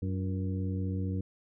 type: harmonic tone with a mistuned harmonic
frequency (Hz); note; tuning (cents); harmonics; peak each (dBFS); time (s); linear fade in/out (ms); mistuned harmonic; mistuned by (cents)
94.5; F#2; +37; 1 / 2 / 3 / 4 / 5; -31 / -36 / -39 / -47 / -45; 0.02-1.21; 5; 4; -90
effects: none